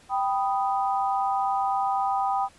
sine chord, G augmented, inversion none, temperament equal, 784 / 987.8 / 1244.5 Hz, G5 / B5 / D#6, 0 / 0 / 0 cents, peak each -24 / -29 / -30 dBFS, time 0.09-2.49 s, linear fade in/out 50 ms, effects pink hiss -55 dBFS RMS until 2.58 s + resampled to 24000 Hz

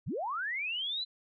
sine linear sweep, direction up, 65.41 to 4089 Hz, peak -32 dBFS, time 0.06-1.05 s, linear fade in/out 20 ms, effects none

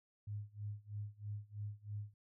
sine tone with tremolo, 103.9 Hz, G#2, 1 cent sharp, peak -39 dBFS, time 0.27-2.14 s, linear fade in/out 5 ms, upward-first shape sine, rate 3.1 Hz, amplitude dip 95%, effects none

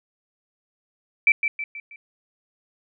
sine tone with echo, 2326 Hz, D7, 17 cents flat, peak -12 dBFS, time 1.27-1.32 s, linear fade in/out 2 ms, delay 160 ms, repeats 4, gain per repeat -7 dB, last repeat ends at 1.96 s, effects none

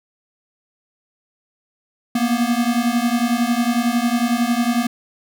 square beating tone pair, 233.1 / 244.1 Hz, A#3 / B3, 0 / -20 cents, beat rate 11 Hz, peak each -20 / -20 dBFS, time 2.15-4.87 s, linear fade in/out 5 ms, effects none

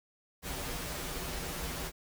pink noise with comb filter, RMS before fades -38 dBFS, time 0.42-1.92 s, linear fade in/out 50 ms, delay 9.4 ms, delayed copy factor -0.8, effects none

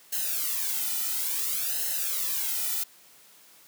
blue noise with flanger, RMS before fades -29 dBFS, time 0.12-2.84 s, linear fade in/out 10 ms, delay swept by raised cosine 0.85 to 1.85 ms, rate 0.58 Hz, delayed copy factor -1, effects white hiss -55 dBFS RMS until 3.67 s + high-pass 150 Hz 12 dB/octave

